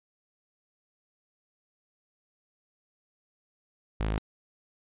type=tone; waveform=sawtooth; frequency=53.3 Hz; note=G#1; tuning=46 cents sharp; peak=-23 dBFS; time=4-4.18 s; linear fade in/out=0 ms; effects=resampled to 8000 Hz